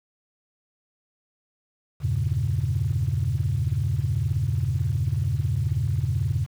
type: chord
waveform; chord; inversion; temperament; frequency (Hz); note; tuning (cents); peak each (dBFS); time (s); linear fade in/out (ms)
sine; E diminished seventh; none; equal; 82.41 / 98 / 116.54 / 138.59; E2 / G2 / Bb2 / Db3; 0 / 0 / 0 / 0; -28 / -26 / -26 / -26; 2-6.47; 50
effects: tanh soft clip ceiling -14 dBFS + 8-bit